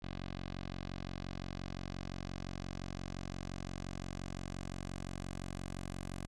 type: tone with low-pass filter sweep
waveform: 10% pulse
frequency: 45.76 Hz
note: F#1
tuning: 18 cents flat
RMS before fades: -43 dBFS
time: 0.02-6.27 s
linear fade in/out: 10 ms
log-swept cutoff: 4000 to 9200 Hz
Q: 1.6
effects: none